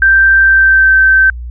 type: tone with pitch glide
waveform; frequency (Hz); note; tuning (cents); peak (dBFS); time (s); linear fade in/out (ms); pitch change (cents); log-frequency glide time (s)
sine; 1568 to 1549.1; G6 to G6; 0 to -21; -4; 0.02-1.3; 2; -21; 0.42-0.94
effects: added 60 Hz sine -21 dBFS peak until 1.5 s